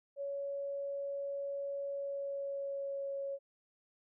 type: tone with pitch glide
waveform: sine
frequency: 560 to 553.2 Hz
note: C#5 to C#5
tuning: +18 to -4 cents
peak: -36 dBFS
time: 0.16-3.39 s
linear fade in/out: 50 ms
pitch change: -22 cents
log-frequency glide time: 1.89-3.15 s
effects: none